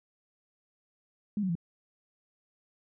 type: tone with pitch steps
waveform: sine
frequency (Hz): 207.8 / 187.28 / 168.79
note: G#3 / F#3 / E3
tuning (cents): +1 / +21 / +41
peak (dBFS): -27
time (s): 1.37-1.553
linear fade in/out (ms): 2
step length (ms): 61
effects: none